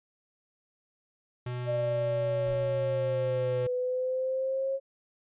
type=tone; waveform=square; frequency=123.47 Hz; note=B2; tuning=in tune; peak=-33 dBFS; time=1.46-3.67 s; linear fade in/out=5 ms
type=linear two-way sweep; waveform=sine; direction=down then up; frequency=603 to 497.7 to 543 Hz; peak=-27 dBFS; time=1.65-4.8 s; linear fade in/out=50 ms; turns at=3.72 s
type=noise with exponential decay; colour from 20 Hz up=brown; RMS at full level=-43 dBFS; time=2.46-3.43 s; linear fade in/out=5 ms; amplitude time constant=210 ms
effects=resampled to 8000 Hz